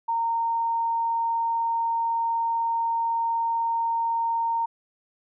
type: tone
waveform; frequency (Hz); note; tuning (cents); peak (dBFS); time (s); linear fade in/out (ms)
sine; 921; A#5; -21; -22; 0.08-4.66; 10
effects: none